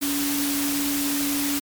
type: tone in noise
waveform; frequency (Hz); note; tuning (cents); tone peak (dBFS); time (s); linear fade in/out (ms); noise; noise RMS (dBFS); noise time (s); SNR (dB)
sine; 284.2; C#4; +43; -24; 0.01-1.6; 20; white; -27; 0.01-1.6; 0
effects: MP3 96 kbps